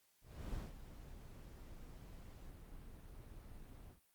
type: noise with ADSR envelope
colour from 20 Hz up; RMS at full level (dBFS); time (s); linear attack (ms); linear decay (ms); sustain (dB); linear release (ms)
brown; -43; 0.21-4; 350; 160; -11; 110
effects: white hiss -75 dBFS RMS until 4.14 s + Opus 48 kbps